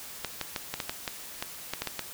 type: clicks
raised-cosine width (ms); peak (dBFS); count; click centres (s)
0.2; -13; 12; 0.247 / 0.413 / 0.562 / 0.74 / 0.802 / 0.895 / 1.078 / 1.425 / 1.736 / 1.82 / 1.873 / 1.993
effects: white hiss -43 dBFS RMS until 2.13 s